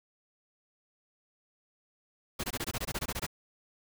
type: noise bursts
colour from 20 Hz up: pink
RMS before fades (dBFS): -34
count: 13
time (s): 2.39-3.266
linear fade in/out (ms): 10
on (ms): 48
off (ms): 21
effects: none